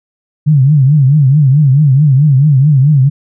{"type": "tone with vibrato", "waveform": "sine", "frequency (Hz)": 141.3, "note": "C#3", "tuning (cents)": 34, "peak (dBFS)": -4, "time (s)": [0.46, 3.1], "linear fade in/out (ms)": 20, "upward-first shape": "triangle", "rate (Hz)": 4.6, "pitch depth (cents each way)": 190, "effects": []}